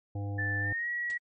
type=harmonic tone; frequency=101 Hz; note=G#2; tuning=48 cents flat; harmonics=1 / 3 / 5 / 7 / 8; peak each=-32 / -42 / -46 / -49 / -50 dBFS; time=0.15-0.73 s; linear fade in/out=5 ms
type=tone with pitch glide; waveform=sine; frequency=1760 to 1919.3 Hz; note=A6 to B6; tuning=0 to -50 cents; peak=-30 dBFS; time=0.38-1.18 s; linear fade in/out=10 ms; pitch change=+150 cents; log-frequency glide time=0.6-0.89 s
type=noise with exponential decay; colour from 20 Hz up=white; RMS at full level=-43 dBFS; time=1.1-1.19 s; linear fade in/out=0 ms; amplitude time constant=19 ms
effects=MP3 32 kbps